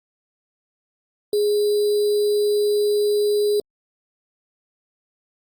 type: tone with sample-and-hold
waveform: sine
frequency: 415.3 Hz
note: G#4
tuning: in tune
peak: -16 dBFS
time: 1.33-3.6 s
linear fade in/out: 2 ms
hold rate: 4410 Hz
effects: Opus 48 kbps